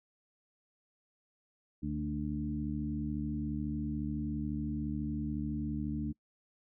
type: harmonic tone with a mistuned harmonic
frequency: 74.1 Hz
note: D2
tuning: 16 cents sharp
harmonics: 1 / 2 / 3 / 4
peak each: -40 / -39 / -37 / -38 dBFS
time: 1.82-6.13 s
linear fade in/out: 20 ms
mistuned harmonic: 2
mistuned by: +26 cents
effects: noise-tail reverb RT60 0.1 s tail -26 dB re dry